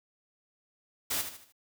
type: noise with echo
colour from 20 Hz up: white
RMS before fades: -31 dBFS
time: 1.1-1.22 s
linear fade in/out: 10 ms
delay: 76 ms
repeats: 4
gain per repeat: -8 dB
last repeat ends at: 1.524 s
effects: none